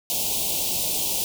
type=band-stop noise; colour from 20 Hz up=white; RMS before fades=-25 dBFS; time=0.1-1.24 s; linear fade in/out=0 ms; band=910 to 2600 Hz; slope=48 dB/octave; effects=none